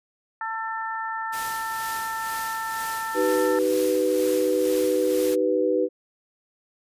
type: harmonic tone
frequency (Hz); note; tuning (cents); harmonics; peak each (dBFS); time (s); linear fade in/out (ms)
446.3; A4; +25; 2 / 3 / 4; -30 / -32 / -33; 0.41-3.59; 2
type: noise with tremolo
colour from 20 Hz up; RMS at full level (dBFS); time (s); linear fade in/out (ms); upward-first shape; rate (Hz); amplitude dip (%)
white; -34; 1.32-5.36; 20; sine; 2.1; 45
type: chord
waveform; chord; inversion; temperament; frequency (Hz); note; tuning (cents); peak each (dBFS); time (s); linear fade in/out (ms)
sine; Eb augmented; none; equal with one note detuned; 311.1 / 384.8 / 493.9; Eb4 / G4 / B4; 0 / -32 / 0; -26 / -24 / -22; 3.14-5.89; 50
effects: resampled to 32000 Hz